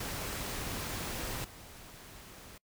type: noise with level steps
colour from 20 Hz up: pink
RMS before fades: -38 / -51 dBFS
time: 0-2.58 s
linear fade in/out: 5 ms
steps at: 1.44 s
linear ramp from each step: 5 ms
effects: noise-tail reverb RT60 0.1 s tail -25 dB re dry